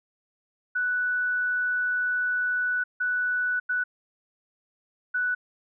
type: tone bursts at uneven times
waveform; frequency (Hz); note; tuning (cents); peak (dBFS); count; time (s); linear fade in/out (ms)
sine; 1483; F#6; +4; -23; 4; 0.75-2.84 / 3-3.6 / 3.69-3.84 / 5.14-5.35; 10
effects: none